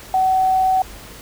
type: tone with quantisation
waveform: sine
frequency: 754 Hz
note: F#5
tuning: 32 cents sharp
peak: -13 dBFS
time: 0.14-0.82 s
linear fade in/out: 2 ms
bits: 7
effects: added 50 Hz sine -43 dBFS peak until 1.21 s + pink hiss -39 dBFS RMS until 1.21 s